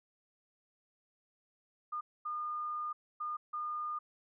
sine tone bursts at uneven times, 1216 Hz, D#6, 40 cents flat, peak -35 dBFS, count 4, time 1.92-2.01 / 2.25-2.93 / 3.2-3.37 / 3.53-3.99 s, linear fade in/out 10 ms, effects none

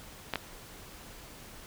clicks, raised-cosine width 0.3 ms, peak -14 dBFS, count 2, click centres 0.337 / 0.357 s, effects pink hiss -49 dBFS RMS until 1.66 s

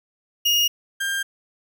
35% pulse tone pair in turn, 2857 / 1596.5 Hz, F7 / G6, +39 / +31 cents, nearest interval minor seventh, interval 1008 cents, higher first, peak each -15 / -21 dBFS, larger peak first, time 0.45-0.68 / 1-1.23 s, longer neither, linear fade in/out 10 ms, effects none

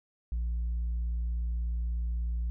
sine tone with tanh clipping, 58.27 Hz, A#1, in tune, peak -29 dBFS, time 0.32-2.5 s, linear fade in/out 0 ms, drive 1 dB, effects none

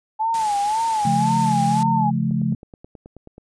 sine tone with vibrato, 858 Hz, A5, 44 cents flat, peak -18 dBFS, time 0.19-2.11 s, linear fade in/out 20 ms, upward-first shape sine, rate 1.9 Hz, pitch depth 110 cents each way
white noise, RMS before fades -33 dBFS, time 0.34-1.83 s, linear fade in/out 2 ms
sine chord, Db augmented, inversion none, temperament just, 138.59 / 173.24 / 216.5 Hz, Db3 / F3 / A3, 0 / -14 / -28 cents, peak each -23 / -23 / -22 dBFS, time 1.05-2.55 s, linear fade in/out 5 ms
click train, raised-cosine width 2 ms, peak -27 dBFS, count 11, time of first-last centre 2.31-3.381 s, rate 9.34 Hz
effects resampled to 22050 Hz

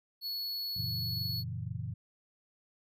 square tone, 4390 Hz, C#8, 18 cents flat, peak -35 dBFS, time 0.21-1.44 s, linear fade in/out 50 ms
sine chord, F# dominant seventh, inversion none, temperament equal, 92.5 / 116.54 / 138.59 / 164.81 Hz, F#2 / A#2 / C#3 / E3, 0 / 0 / 0 / 0 cents, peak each -41 / -38 / -43 / -43 dBFS, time 0.76-1.94 s, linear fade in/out 10 ms
effects none

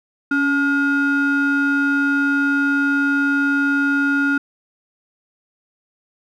triangle ring-modulated tone, 572 Hz, D5, 46 cents flat, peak -10 dBFS, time 0.31-4.38 s, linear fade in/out 5 ms, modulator 852 Hz, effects none

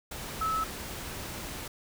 sine tone in noise, 1300 Hz, E6, 24 cents flat, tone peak -27 dBFS, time 0.41-0.64 s, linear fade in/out 5 ms, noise pink, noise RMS -39 dBFS, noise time 0.11-1.68 s, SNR +9 dB, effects none

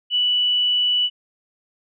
sine tone, 2960 Hz, F#7, in tune, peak -16 dBFS, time 0.1-1.1 s, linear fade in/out 50 ms, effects none

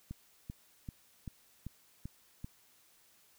click train, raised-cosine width 5 ms, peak -29 dBFS, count 7, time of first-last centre 0.11-2.445 s, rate 2.57 Hz, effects white hiss -66 dBFS RMS until 3.38 s

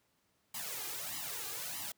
white noise with flanger, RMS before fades -41 dBFS, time 0.54-1.92 s, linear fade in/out 5 ms, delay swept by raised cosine 0.99 to 2.49 ms, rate 1.6 Hz, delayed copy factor +0.8, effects pink hiss -75 dBFS RMS until 1.97 s + high-pass 100 Hz 12 dB/octave

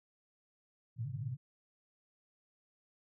pink band-pass noise, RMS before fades -39 dBFS, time 0.96-1.37 s, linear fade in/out 50 ms, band 110 to 150 Hz, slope 96 dB/octave, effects none

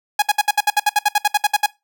sawtooth tone bursts, 830.6 Hz, G#5, in tune, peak -8 dBFS, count 16, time 0.19-1.662 s, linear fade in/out 5 ms, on 32 ms, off 64 ms, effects noise-tail reverb RT60 0.2 s tail -20 dB re dry

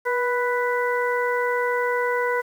harmonic tone with a mistuned harmonic, 494.6 Hz, B4, 3 cents sharp, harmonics 1 / 2 / 3 / 4, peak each -23 / -26 / -28 / -29 dBFS, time 0.05-2.42 s, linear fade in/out 20 ms, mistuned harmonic 1, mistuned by -32 cents, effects 8-bit

